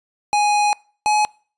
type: tone pair in turn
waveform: square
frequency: 830.6 / 844.1 Hz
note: G#5 / G#5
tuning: 0 / +28 cents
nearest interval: unison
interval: 28 cents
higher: second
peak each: -15 dBFS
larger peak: neither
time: 0.33-0.73 / 1.06-1.25 s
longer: first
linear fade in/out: 0 ms
effects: noise-tail reverb RT60 0.4 s tail -24 dB re dry + resampled to 22050 Hz